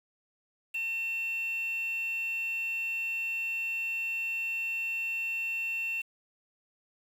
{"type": "tone with quantisation", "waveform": "sine", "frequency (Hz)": 2700, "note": "E7", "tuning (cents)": 41, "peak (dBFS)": -30, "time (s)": [0.74, 6.02], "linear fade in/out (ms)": 10, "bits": 8, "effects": []}